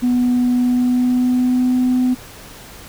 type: tone with pitch glide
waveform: sine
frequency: 246.9 to 252.2 Hz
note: B3 to B3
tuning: 0 to +36 cents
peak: -11 dBFS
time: 0.02-2.15 s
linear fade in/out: 20 ms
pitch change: +36 cents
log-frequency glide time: 0.55-1.78 s
effects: tanh soft clip ceiling -10 dBFS + pink hiss -38 dBFS RMS until 2.88 s